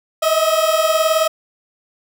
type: beating tone pair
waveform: 30% pulse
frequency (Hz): 627 / 646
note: D#5 / E5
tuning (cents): +13 / -35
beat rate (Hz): 19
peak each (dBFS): -14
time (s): 0.22-1.28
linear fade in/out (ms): 10
effects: none